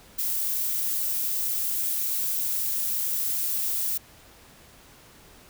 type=noise; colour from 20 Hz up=violet; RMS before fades=-27 dBFS; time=0.18-3.98 s; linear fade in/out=10 ms; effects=pink hiss -52 dBFS RMS until 5.49 s